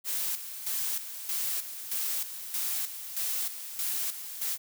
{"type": "noise with tremolo", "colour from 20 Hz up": "blue", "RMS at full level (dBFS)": -31, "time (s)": [0.04, 4.58], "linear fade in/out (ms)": 50, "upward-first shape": "square", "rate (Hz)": 1.6, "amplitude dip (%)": 65, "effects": []}